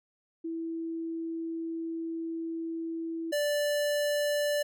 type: tone pair in turn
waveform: sine / square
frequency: 328.9 / 586 Hz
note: E4 / D5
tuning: -4 / -4 cents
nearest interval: minor seventh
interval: 1000 cents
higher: second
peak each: -32 / -27 dBFS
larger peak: second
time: 0.44-3.32 / 3.32-4.63 s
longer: first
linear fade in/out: 10 ms
effects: none